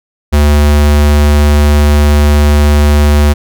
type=tone; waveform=square; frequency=73.6 Hz; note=D2; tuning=4 cents sharp; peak=-5 dBFS; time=0.32-3.34 s; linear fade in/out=20 ms; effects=none